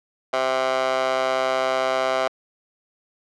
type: tone with high-pass filter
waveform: 15% pulse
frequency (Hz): 130.81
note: C3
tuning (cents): 0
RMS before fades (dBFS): -22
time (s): 0.33-2.28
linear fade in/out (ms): 5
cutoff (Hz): 730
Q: 4.1
effects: low-pass 5000 Hz 12 dB/octave